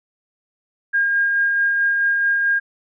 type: tone with tremolo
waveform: sine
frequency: 1617 Hz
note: G#6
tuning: 47 cents flat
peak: -14 dBFS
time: 0.93-2.6 s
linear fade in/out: 20 ms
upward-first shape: sine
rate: 4.6 Hz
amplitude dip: 25%
effects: none